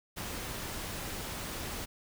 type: noise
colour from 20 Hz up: pink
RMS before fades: -39 dBFS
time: 0.16-1.86 s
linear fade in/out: 20 ms
effects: none